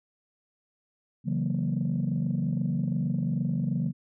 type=chord; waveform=sine; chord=F# dominant seventh; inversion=second; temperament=equal with one note detuned; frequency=138.59 / 164.81 / 187.36 / 233.1 Hz; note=C#3 / E3 / F#3 / A#3; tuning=0 / 0 / +22 / 0 cents; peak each=-29 / -29 / -30 / -31 dBFS; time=1.24-3.93 s; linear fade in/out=50 ms; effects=tanh soft clip ceiling -19 dBFS